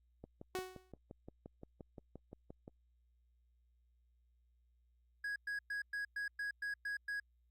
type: click train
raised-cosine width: 2 ms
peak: -36 dBFS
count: 15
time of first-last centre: 0.24-2.679 s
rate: 5.74 Hz
type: tone with exponential decay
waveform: sawtooth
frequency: 371.3 Hz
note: F#4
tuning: 6 cents sharp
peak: -32 dBFS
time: 0.55-0.92 s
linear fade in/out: 0 ms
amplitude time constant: 79 ms
type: tone bursts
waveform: triangle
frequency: 1658 Hz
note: G#6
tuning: 3 cents flat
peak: -36 dBFS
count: 9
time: 5.24-7.2 s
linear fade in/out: 5 ms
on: 120 ms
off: 110 ms
effects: added 60 Hz sine -70 dBFS peak until 7.5 s + Opus 48 kbps